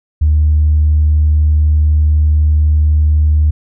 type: tone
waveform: sine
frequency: 76 Hz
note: D#2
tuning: 40 cents flat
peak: -6 dBFS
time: 0.21-3.51 s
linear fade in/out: 10 ms
effects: tanh soft clip ceiling -3 dBFS